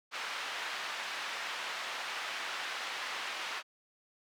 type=band-pass noise; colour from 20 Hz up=pink; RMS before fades=-39 dBFS; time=0.11-3.63 s; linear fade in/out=50 ms; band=1100 to 3600 Hz; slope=12 dB/octave; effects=none